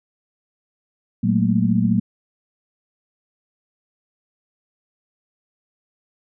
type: tone cluster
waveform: sine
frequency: 115.6 / 186.2 / 216.6 / 231.1 Hz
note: A#2 / F#3 / A3 / A#3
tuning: -14 / +11 / -27 / -15 cents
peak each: -22 / -19 / -21 / -21 dBFS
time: 1.23-2 s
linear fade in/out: 10 ms
effects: none